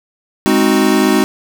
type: chord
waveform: square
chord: Ab dominant seventh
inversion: none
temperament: equal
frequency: 207.7 / 261.6 / 311.1 / 370 Hz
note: Ab3 / C4 / Eb4 / Gb4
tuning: 0 / 0 / 0 / 0 cents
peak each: -16 dBFS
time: 0.46-1.24 s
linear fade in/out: 0 ms
effects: none